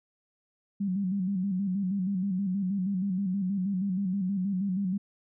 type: tone with vibrato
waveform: sine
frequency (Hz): 191.5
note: G3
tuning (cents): -40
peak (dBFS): -26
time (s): 0.8-4.98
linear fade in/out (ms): 10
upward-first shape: square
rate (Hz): 6.3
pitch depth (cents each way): 77
effects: none